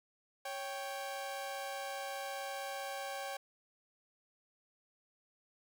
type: tone pair together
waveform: sawtooth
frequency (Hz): 554.4 / 784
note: C#5 / G5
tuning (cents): 0 / 0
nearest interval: tritone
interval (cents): 600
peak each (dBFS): -39 / -38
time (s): 0.45-3.37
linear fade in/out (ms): 5
effects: none